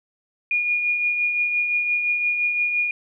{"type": "tone with tremolo", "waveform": "sine", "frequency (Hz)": 2436, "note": "D#7", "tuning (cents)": -37, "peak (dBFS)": -17, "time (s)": [0.51, 2.91], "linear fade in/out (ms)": 2, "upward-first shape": "triangle", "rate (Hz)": 5.8, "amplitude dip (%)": 45, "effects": []}